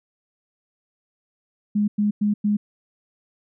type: tone bursts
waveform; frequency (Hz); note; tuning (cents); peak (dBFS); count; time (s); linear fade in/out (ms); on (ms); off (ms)
sine; 207.7; G#3; 0; -17; 4; 1.75-2.57; 10; 130; 100
effects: none